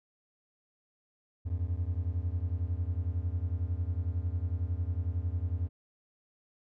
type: beating tone pair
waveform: triangle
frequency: 82.41 / 93.41 Hz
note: E2 / F#2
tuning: 0 / +17 cents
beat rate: 11 Hz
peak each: -30 / -31 dBFS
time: 1.45-5.69 s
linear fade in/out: 20 ms
effects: none